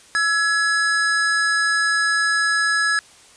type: tone pair together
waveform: square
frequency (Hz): 1325.6 / 1686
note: E6 / G#6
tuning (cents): +9 / +26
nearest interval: major third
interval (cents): 417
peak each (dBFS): -25 / -18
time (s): 0.15-2.99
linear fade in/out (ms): 0
effects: white hiss -48 dBFS RMS until 3.36 s + resampled to 22050 Hz